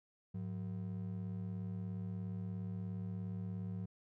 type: ring-modulated tone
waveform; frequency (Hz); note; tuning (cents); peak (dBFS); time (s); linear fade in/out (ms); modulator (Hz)
triangle; 142.4; C#3; +47; -34; 0.34-3.86; 10; 38.5
effects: none